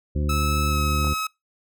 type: harmonic tone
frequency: 74 Hz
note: D2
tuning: 14 cents sharp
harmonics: 1 / 2 / 3 / 4 / 5 / 7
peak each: -22 / -28 / -32 / -34 / -36 / -39 dBFS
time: 0.15-1.14 s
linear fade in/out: 10 ms
type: tone with pitch glide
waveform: sawtooth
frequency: 1301 to 1281.6 Hz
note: E6 to E6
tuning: -23 to -49 cents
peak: -21 dBFS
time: 0.29-1.27 s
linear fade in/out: 5 ms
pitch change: -26 cents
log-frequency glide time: 0.68-0.78 s
type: clicks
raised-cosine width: 1 ms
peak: -21 dBFS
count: 2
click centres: 1.046 / 1.071 s
effects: noise-tail reverb RT60 0.2 s tail -25 dB re dry